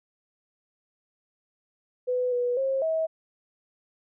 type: tone with pitch steps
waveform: sine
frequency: 499.6 / 489 / 536 / 643 Hz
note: B4 / B4 / C5 / E5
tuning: +20 / -17 / +42 / -43 cents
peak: -23 dBFS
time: 2.07-3.07 s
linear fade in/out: 20 ms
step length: 250 ms
effects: none